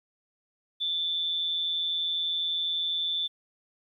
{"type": "tone with amplitude modulation", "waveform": "sine", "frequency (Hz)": 3520, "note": "A7", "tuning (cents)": 0, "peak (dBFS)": -24, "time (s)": [0.8, 3.28], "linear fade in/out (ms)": 20, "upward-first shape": "sine", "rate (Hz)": 168, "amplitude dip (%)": 50, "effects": ["11-bit"]}